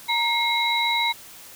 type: tone cluster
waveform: sine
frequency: 933 / 2150 / 3902 Hz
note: A#5 / C7 / B7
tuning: +1 / +47 / -22 cents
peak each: -24 dBFS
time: 0.08-1.13 s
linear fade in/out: 20 ms
effects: white hiss -44 dBFS RMS until 1.55 s